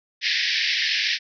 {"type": "band-pass noise", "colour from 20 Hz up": "pink", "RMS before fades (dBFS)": -23, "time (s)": [0.21, 1.19], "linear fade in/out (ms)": 50, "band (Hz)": [1700, 5500], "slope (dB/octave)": 96, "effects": []}